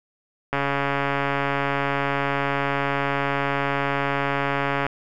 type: click train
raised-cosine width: 0.5 ms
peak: -8 dBFS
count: 608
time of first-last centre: 0.53-4.866 s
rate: 140 Hz
effects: none